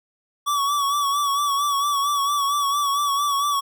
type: tone with vibrato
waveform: square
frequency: 1138 Hz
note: C#6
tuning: 45 cents sharp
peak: -20 dBFS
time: 0.46-3.61 s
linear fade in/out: 20 ms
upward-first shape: sine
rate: 4.4 Hz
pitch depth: 49 cents each way
effects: none